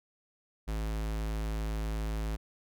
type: tone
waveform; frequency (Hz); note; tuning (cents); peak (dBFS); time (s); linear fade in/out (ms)
square; 53.8; A1; -38; -32; 0.67-2.37; 20
effects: none